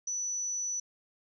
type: tone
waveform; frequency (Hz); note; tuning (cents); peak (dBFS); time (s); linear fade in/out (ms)
sine; 5950; F#8; +9; -31; 0.07-0.8; 5
effects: none